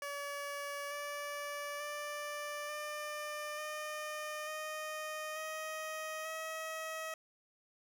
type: tone with pitch steps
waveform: 15% pulse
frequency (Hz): 570 / 579.3 / 588.7 / 598.3 / 608.1 / 618 / 628.1 / 638.3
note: C#5 / D5 / D5 / D5 / D#5 / D#5 / D#5 / D#5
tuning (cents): +48 / -24 / +4 / +32 / -40 / -12 / +16 / +44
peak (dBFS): -33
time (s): 0.02-7.14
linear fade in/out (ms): 2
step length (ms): 890
effects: none